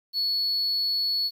triangle tone, 4400 Hz, C#8, 14 cents flat, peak -21 dBFS, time 0.13-1.31 s, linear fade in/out 50 ms, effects tanh soft clip ceiling -18 dBFS + 9-bit

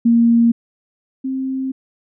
sine tone pair in turn, 233.1 / 264.1 Hz, A#3 / C4, 0 / +16 cents, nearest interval major second, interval 216 cents, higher second, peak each -9 / -19 dBFS, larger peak first, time 0.05-0.52 / 1.24-1.72 s, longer second, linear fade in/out 10 ms, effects none

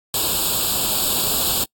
white noise with comb filter, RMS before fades -20 dBFS, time 0.14-1.64 s, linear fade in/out 2 ms, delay 0.25 ms, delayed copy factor +0.95, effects noise-tail reverb RT60 0.1 s tail -25 dB re dry + AAC 64 kbps

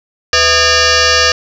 sine tone with frequency modulation, 1650 Hz, G#6, 12 cents flat, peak -7 dBFS, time 0.33-1.32 s, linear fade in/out 2 ms, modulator 575 Hz, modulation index 6.9, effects 7-bit

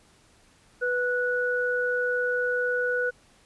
sine tone pair together, 493.8 / 1472 Hz, B4 / F#6, 0 / -9 cents, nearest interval octave + perfect fifth, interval 1891 cents, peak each -26 dBFS, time 0.81-3.11 s, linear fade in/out 20 ms, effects pink hiss -59 dBFS RMS until 3.45 s + resampled to 24000 Hz

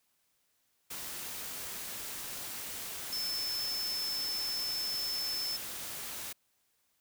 sine tone in noise, 5274 Hz, E8, in tune, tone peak -33 dBFS, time 3.12-5.57 s, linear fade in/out 10 ms, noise white, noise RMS -41 dBFS, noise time 0.9-6.33 s, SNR +5 dB, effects white hiss -75 dBFS RMS until 7 s

